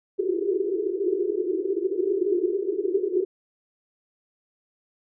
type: band-pass noise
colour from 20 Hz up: white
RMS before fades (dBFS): -25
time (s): 0.18-3.25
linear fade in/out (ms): 10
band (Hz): 350 to 410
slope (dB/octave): 96
effects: none